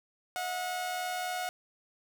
sawtooth tone pair together, 643.3 / 727 Hz, E5 / F#5, -42 / -31 cents, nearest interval major second, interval 211 cents, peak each -39 / -29 dBFS, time 0.36-1.49 s, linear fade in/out 0 ms, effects none

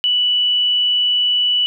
sine tone, 2960 Hz, F#7, in tune, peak -13 dBFS, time 0.04-1.66 s, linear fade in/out 0 ms, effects none

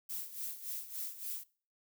violet noise with tremolo, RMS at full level -39 dBFS, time 0.09-1.44 s, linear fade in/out 10 ms, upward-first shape sine, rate 3.5 Hz, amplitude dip 75%, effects noise-tail reverb RT60 0.4 s tail -21 dB re dry

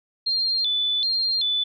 sine tone with vibrato, 3826 Hz, A#7, 44 cents sharp, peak -20 dBFS, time 0.26-1.64 s, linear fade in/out 10 ms, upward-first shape square, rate 1.3 Hz, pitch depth 160 cents each way, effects none

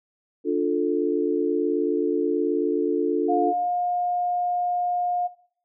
sine chord, D minor, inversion none, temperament just, 293.7 / 352.4 / 440.5 Hz, D4 / F4 / A4, 0 / +16 / +2 cents, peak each -24 dBFS, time 0.44-3.54 s, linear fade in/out 50 ms
sine tone, 712 Hz, F5, 33 cents sharp, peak -22 dBFS, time 3.28-5.28 s, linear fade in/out 20 ms
effects noise-tail reverb RT60 0.6 s tail -17 dB re dry

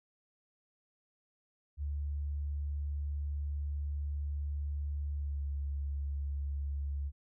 sine tone with pitch glide, 72.4 to 70.66 Hz, D2 to C#2, -24 to +34 cents, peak -33 dBFS, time 1.77-7.12 s, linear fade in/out 50 ms, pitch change -42 cents, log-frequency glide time 5.15-5.43 s, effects none

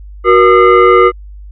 sine tone with frequency modulation, 370.1 Hz, F#4, in tune, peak -3 dBFS, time 0.24-1.12 s, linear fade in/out 50 ms, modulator 846 Hz, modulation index 1.4, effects added 50 Hz sine -28 dBFS peak until 1.51 s

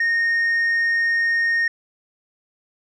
sine tone, 1848 Hz, A#6, 16 cents flat, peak -14 dBFS, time 0-1.68 s, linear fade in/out 5 ms, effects tanh soft clip ceiling -16 dBFS

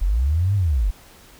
sine linear two-way sweep, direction up then down, 39.54 to 103.6 to 40.28 Hz, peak -16 dBFS, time 0.01-0.91 s, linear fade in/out 10 ms, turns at 0.55 s, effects pink hiss -48 dBFS RMS until 1.39 s

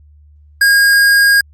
sine tone with hard clipping, 1628 Hz, G#6, 35 cents flat, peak -8 dBFS, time 0.61-1.41 s, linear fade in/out 5 ms, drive 17 dB, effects added 74 Hz sine -41 dBFS peak until 1.53 s + Opus 48 kbps

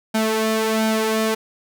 sawtooth tone with flanger, 220 Hz, A3, in tune, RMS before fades -20 dBFS, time 0.14-1.35 s, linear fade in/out 10 ms, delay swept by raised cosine 1.3 to 2.9 ms, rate 1.4 Hz, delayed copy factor +0.65, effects none

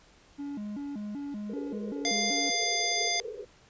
triangle tone with vibrato, 243.4 Hz, B3, 25 cents flat, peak -32 dBFS, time 0.38-2.51 s, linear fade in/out 20 ms, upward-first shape square, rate 2.6 Hz, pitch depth 270 cents each way
white band-pass noise, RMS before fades -40 dBFS, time 1.49-3.45 s, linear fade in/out 10 ms, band 400 to 490 Hz, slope 96 dB/octave
harmonic tone, 698.5 Hz, F5, in tune, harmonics 1 / 3 / 5 / 7 / 9, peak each -34 / -32 / -34 / -31 / -33 dBFS, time 2.05-3.2 s, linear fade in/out 0 ms
effects pink hiss -59 dBFS RMS until 3.69 s + resampled to 16000 Hz

